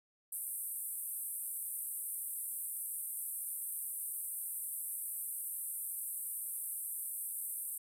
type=band-pass noise; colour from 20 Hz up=white; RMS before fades=-41 dBFS; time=0.32-7.78 s; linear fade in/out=5 ms; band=8400 to 14000 Hz; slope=96 dB/octave; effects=none